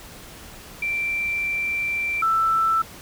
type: tone pair in turn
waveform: sine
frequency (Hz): 2349 / 1326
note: D7 / E6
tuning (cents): 0 / +10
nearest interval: minor seventh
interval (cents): 990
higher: first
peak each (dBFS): -22 / -17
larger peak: second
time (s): 0.82-2.22 / 2.22-2.82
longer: first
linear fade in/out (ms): 5
effects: pink hiss -42 dBFS RMS until 3.01 s